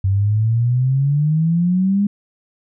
sine exponential sweep, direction up, 94.8 to 206.1 Hz, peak -13 dBFS, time 0.04-2.07 s, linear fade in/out 5 ms, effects none

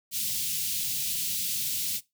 white band-stop noise, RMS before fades -30 dBFS, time 0.11-2.01 s, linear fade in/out 50 ms, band 200 to 2800 Hz, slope 24 dB/octave, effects noise-tail reverb RT60 0.2 s tail -20 dB re dry + high-pass 100 Hz 12 dB/octave

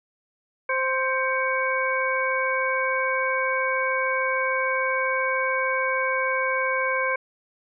harmonic tone with a mistuned harmonic, 523.3 Hz, C5, in tune, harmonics 1 / 2 / 3 / 4, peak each -27 / -27 / -27 / -27 dBFS, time 0.69-7.16 s, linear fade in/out 5 ms, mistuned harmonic 4, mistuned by +120 cents, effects none

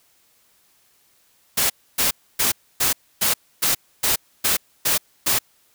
white noise bursts, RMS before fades -19 dBFS, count 10, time 1.57-5.39 s, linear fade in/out 10 ms, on 130 ms, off 280 ms, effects white hiss -60 dBFS RMS until 5.74 s

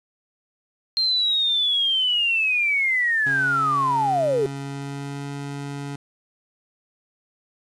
sine linear sweep, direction down, 4191 to 389.2 Hz, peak -18 dBFS, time 0.97-4.46 s, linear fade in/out 0 ms
25% pulse tone with pitch glide, 137.7 to 141.33 Hz, C#3 to C#3, -11 to +34 cents, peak -26 dBFS, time 3.26-5.96 s, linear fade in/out 5 ms, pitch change +45 cents, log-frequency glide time 4.23-5.3 s
effects resampled to 24000 Hz + 8-bit

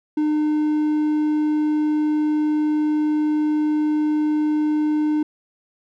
triangle tone, 303.3 Hz, D#4, 44 cents flat, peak -15 dBFS, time 0.17-5.23 s, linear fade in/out 5 ms, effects none

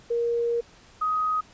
sine tone pair in turn, 470.3 / 1255.6 Hz, A#4 / D#6, +15 / +15 cents, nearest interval octave + perfect fourth, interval 1700 cents, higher second, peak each -22 dBFS, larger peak neither, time 0.1-0.61 / 1.01-1.41 s, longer first, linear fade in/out 10 ms, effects pink hiss -53 dBFS RMS until 1.53 s + resampled to 16000 Hz

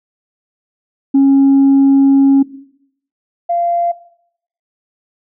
sine tone pair in turn, 274 / 690.4 Hz, C#4 / F5, -20 / -20 cents, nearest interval octave + major third, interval 1600 cents, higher second, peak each -4 / -12 dBFS, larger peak first, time 1.14-2.43 / 3.49-3.92 s, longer first, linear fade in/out 10 ms, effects noise-tail reverb RT60 0.7 s tail -17 dB re dry + tanh soft clip ceiling -4 dBFS

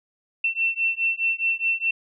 sine beating tone pair, 2692 / 2696.8 Hz, E7 / E7, +36 / +39 cents, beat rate 4.8 Hz, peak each -24 dBFS, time 0.44-1.91 s, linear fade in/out 5 ms, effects none

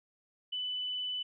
sine tone, 2994 Hz, F#7, 20 cents sharp, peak -33 dBFS, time 0.52-1.23 s, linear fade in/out 10 ms, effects none

